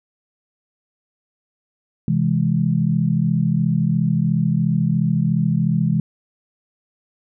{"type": "chord", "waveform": "sine", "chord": "C augmented", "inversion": "none", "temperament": "equal", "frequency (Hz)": [130.81, 164.81, 207.7], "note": ["C3", "E3", "G#3"], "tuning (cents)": [0, 0, 0], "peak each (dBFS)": [-21, -18, -21], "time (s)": [2.08, 6], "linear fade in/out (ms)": 2, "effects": []}